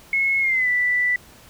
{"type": "tone with pitch glide", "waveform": "sine", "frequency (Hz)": [2179, 1975.2], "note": ["C#7", "B6"], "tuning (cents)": [-30, 0], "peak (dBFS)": -17, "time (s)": [0.13, 1.16], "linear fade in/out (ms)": 2, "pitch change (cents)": -170, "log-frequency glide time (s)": [0.4, 0.69], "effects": ["pink hiss -48 dBFS RMS until 1.49 s"]}